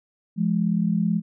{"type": "tone pair together", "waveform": "sine", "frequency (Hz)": [172.52, 211.1], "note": ["F3", "G#3"], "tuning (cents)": [-21, 29], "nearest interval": "minor third", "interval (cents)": 350, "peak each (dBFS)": -22, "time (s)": [0.36, 1.22], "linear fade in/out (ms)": 50, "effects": []}